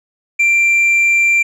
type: tone with tanh clipping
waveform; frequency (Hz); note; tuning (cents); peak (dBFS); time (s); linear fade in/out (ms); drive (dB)
sine; 2362; D7; +9; -10; 0.39-1.43; 10; 3
effects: none